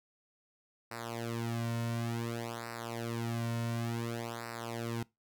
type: tone with flanger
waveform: sawtooth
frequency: 116.54 Hz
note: A#2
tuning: in tune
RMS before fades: -37 dBFS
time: 0.91-5.03 s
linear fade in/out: 5 ms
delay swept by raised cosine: 0.3 to 2.5 ms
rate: 0.56 Hz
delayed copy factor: -0.95
effects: noise-tail reverb RT60 0.2 s tail -22 dB re dry